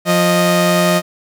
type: tone pair together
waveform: sawtooth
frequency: 175.98 / 621 Hz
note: F3 / D#5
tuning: +13 / -3 cents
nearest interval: octave + minor seventh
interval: 2184 cents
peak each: -10 dBFS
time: 0.05-1.02 s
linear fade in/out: 50 ms
effects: none